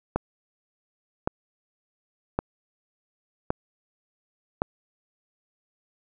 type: click train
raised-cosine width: 1 ms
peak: -9 dBFS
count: 5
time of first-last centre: 0.16-4.619 s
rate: 0.897 Hz
effects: none